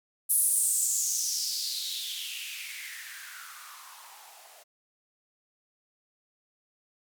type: noise with band-pass filter sweep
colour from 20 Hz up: violet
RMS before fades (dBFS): -32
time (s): 0.29-4.64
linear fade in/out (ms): 20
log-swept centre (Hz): 11000 to 630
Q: 5.1
effects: none